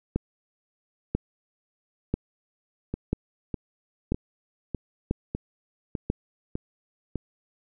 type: two click trains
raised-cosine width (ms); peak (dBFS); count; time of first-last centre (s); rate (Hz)
3; -11 / -16; 7 / 8; 0.16-6.101 / 2.94-7.157; 1.01 / 1.66
effects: none